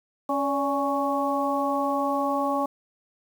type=harmonic tone with a mistuned harmonic; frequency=277.2 Hz; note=C#4; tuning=in tune; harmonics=1 / 2 / 3 / 4; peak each=-28 / -28 / -28 / -28 dBFS; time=0.29-2.66 s; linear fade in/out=5 ms; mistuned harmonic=2; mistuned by=+60 cents; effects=8-bit